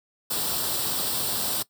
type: noise with comb filter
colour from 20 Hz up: white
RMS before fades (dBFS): -27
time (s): 0.3-1.63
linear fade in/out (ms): 10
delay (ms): 0.23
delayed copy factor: +0.65
effects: noise-tail reverb RT60 0.1 s tail -19 dB re dry + high-pass 80 Hz 12 dB/octave